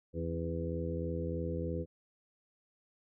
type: harmonic tone with a mistuned harmonic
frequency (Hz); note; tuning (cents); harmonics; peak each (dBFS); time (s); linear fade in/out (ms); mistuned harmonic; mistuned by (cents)
83.2; E2; +17; 1 / 2 / 3 / 4 / 5 / 6; -38 / -39 / -44 / -42 / -43 / -40; 0.13-1.86; 50; 3; +47
effects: none